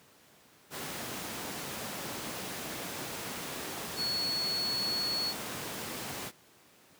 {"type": "tone in noise", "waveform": "sine", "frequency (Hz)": 4380, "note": "C#8", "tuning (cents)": -22, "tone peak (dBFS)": -30, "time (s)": [3.96, 5.34], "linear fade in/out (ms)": 50, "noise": "pink", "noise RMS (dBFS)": -38, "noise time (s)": [0.7, 6.32], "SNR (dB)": 5, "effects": ["pink hiss -60 dBFS RMS until 6.99 s", "high-pass 150 Hz 12 dB/octave"]}